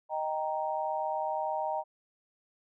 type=chord; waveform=sine; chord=Eb major; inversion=none; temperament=equal; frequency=622.3 / 784 / 932.3 Hz; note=Eb5 / G5 / Bb5; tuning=0 / 0 / 0 cents; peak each=-34 dBFS; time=0.09-1.84 s; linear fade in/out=50 ms; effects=none